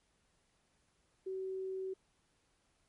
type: tone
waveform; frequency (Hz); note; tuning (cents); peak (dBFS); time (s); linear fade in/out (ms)
sine; 379.3; F#4; +43; -37; 1.26-1.94; 10
effects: pink hiss -75 dBFS RMS until 2.88 s + MP3 48 kbps